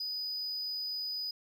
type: tone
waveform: triangle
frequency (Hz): 4972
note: D#8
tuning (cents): -2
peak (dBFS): -33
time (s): 0-1.31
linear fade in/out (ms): 5
effects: none